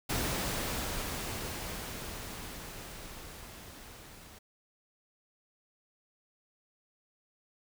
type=noise with level ramp; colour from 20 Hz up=pink; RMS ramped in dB=-32 to -52 dBFS; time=0.09-4.39 s; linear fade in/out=10 ms; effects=none